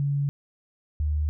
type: tone pair in turn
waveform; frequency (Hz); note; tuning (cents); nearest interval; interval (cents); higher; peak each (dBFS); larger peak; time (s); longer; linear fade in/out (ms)
sine; 141.7 / 75.19; C#3 / D2; +38 / +41; major seventh; 1097; first; -22; neither; 0-0.29 / 1-1.29; neither; 0
effects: none